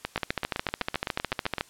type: two click trains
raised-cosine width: 0.3 ms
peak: -10 / -12 dBFS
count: 21 / 13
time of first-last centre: 0.16-1.609 / 0.05-1.583 s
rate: 13.8 / 7.83 Hz
effects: white hiss -55 dBFS RMS until 1.69 s + low-pass 10000 Hz 12 dB/octave